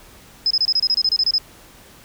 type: tone bursts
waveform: sine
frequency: 5100 Hz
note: D#8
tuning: 42 cents sharp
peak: -14 dBFS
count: 13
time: 0.46-1.382 s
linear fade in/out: 2 ms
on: 46 ms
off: 27 ms
effects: pink hiss -46 dBFS RMS until 2.04 s